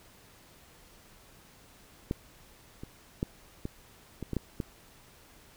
clicks, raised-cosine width 3 ms, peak -16 / -27 / -16 / -21 / -23 / -20 / -16 / -19 dBFS, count 8, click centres 2.111 / 2.835 / 3.229 / 3.654 / 4.227 / 4.333 / 4.367 / 4.602 s, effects pink hiss -57 dBFS RMS until 5.56 s

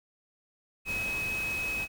sine tone in noise, 2549 Hz, D#7, 41 cents sharp, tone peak -30 dBFS, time 0.85-1.88 s, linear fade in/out 50 ms, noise pink, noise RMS -40 dBFS, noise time 0.85-1.88 s, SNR +7 dB, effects none

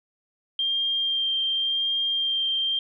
sine tone with vibrato, 3185 Hz, G7, 27 cents sharp, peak -22 dBFS, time 0.59-2.79 s, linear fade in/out 2 ms, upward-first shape sine, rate 0.9 Hz, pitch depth 11 cents each way, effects none

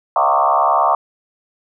sine tone with frequency modulation, 917 Hz, A#5, 29 cents flat, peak -11 dBFS, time 0.16-0.95 s, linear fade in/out 2 ms, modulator 70.2 Hz, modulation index 4.1, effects none

